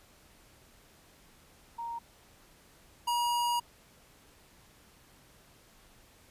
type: tone pair in turn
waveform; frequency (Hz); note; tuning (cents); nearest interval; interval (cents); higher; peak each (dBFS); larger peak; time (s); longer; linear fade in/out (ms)
sine / square; 932.3 / 955.7; A#5 / A#5; 0 / +43; unison; 43; second; -35 / -28; second; 1.78-1.99 / 3.07-3.6; second; 10
effects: pink hiss -60 dBFS RMS until 6.3 s + resampled to 32000 Hz